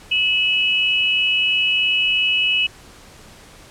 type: tone pair together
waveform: sine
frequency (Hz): 2585 / 2942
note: E7 / F#7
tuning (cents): -34 / -11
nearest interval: major second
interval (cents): 223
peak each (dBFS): -18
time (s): 0.11-2.67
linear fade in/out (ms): 10
effects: pink hiss -44 dBFS RMS until 3.7 s + low-pass 10000 Hz 12 dB/octave